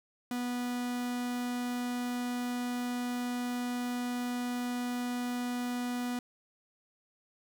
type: tone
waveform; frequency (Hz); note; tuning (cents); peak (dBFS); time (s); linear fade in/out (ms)
45% pulse; 245.2; B3; -12; -32; 0.31-6.19; 2
effects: 11-bit